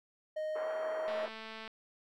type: tone with pitch glide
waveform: triangle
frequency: 620 to 631.2 Hz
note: D#5 to D#5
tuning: -6 to +25 cents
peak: -32 dBFS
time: 0.36-1.26 s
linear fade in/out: 10 ms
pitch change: +31 cents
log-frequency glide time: 0.58-0.67 s
type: band-pass noise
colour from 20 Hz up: pink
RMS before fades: -44 dBFS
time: 0.55-1.29 s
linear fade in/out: 10 ms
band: 440 to 1600 Hz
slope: 24 dB/octave
type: click train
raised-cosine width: 0.3 ms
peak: -30 dBFS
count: 133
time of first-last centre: 1.08-1.677 s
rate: 221 Hz
effects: none